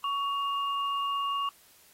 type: tone pair together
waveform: sine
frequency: 1121 / 2822 Hz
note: C#6 / F7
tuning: +19 / +17 cents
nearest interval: octave + major third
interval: 1598 cents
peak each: -28 / -36 dBFS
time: 0.04-1.49 s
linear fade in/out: 2 ms
effects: white hiss -59 dBFS RMS until 1.93 s + AAC 48 kbps